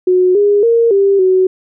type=tone with pitch steps; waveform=sine; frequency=365.8 / 409.1 / 463.7 / 395.4 / 373.3 Hz; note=F#4 / G#4 / A#4 / G4 / F#4; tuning=-20 / -26 / -9 / +15 / +15 cents; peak=-7 dBFS; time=0.07-1.47 s; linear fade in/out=5 ms; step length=280 ms; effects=none